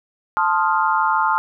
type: chord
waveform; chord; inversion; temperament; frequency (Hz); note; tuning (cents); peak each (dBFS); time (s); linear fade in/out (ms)
sine; F dominant seventh; first; equal; 880 / 1046.5 / 1244.5 / 1396.9; A5 / C6 / Eb6 / F6; 0 / 0 / 0 / 0; -19 / -21 / -22 / -22; 0.37-1.38; 0
effects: none